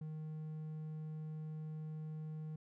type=tone; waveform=triangle; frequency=155.56 Hz; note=D#3; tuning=in tune; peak=-40 dBFS; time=0.01-2.56 s; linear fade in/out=5 ms; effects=none